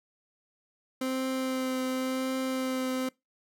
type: tone with vibrato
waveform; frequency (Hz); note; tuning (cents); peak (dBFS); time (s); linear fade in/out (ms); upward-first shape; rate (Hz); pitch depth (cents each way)
30% pulse; 260; C4; -11; -26; 1.01-3.09; 5; triangle; 0.92; 14
effects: noise-tail reverb RT60 0.2 s tail -23 dB re dry